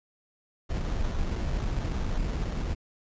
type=noise with sample-and-hold; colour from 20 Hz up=brown; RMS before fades=-29 dBFS; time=0.69-2.75 s; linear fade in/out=20 ms; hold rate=2450 Hz; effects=resampled to 16000 Hz